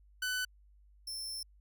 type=tone pair in turn; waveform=sawtooth; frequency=1500 / 5345 Hz; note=F#6 / E8; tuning=+23 / +23 cents; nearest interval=octave + minor seventh; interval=2200 cents; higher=second; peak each=-29 / -36 dBFS; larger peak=first; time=0.22-0.45 / 1.07-1.43 s; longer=second; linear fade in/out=5 ms; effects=added 50 Hz sine -59 dBFS peak until 1.6 s